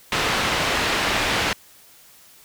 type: low-pass noise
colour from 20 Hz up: white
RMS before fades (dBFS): -22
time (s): 0.12-1.53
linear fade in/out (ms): 2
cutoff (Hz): 2900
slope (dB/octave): 12
effects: white hiss -50 dBFS RMS until 2.44 s